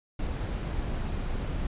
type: noise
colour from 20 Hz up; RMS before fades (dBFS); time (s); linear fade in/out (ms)
brown; -31; 0.19-1.67; 5
effects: resampled to 8000 Hz